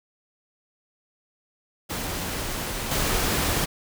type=noise with level steps; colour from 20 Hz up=pink; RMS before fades=-30 / -24 dBFS; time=1.89-3.66 s; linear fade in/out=20 ms; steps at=2.91 s; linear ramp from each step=5 ms; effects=none